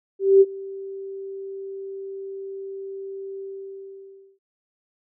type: tone with ADSR envelope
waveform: sine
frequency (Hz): 389.7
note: G4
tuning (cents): -10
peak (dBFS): -8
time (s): 0.19-4.39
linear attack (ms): 220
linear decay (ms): 39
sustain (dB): -23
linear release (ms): 990
effects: none